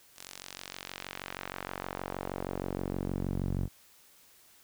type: tone with band-pass filter sweep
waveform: sawtooth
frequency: 46.37 Hz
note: F#1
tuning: 5 cents sharp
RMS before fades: -37 dBFS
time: 0.15-3.69 s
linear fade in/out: 50 ms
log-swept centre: 8300 to 130 Hz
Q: 0.84
effects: white hiss -60 dBFS RMS until 4.63 s